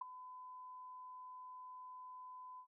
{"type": "tone with ADSR envelope", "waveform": "sine", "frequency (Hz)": 1009, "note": "B5", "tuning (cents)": 37, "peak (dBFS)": -36, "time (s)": [0.01, 2.67], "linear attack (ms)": 7, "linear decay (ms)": 9, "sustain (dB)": -14, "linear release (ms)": 82, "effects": []}